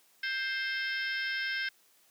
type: harmonic tone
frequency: 526 Hz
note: C5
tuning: 9 cents sharp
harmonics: 3 / 4 / 5 / 6 / 7 / 8 / 9 / 10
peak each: -33 / -37 / -44 / -42 / -46 / -50 / -50 / -42 dBFS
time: 0.23-1.69 s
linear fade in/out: 5 ms
effects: white hiss -65 dBFS RMS until 2.1 s + high-pass 200 Hz 12 dB/octave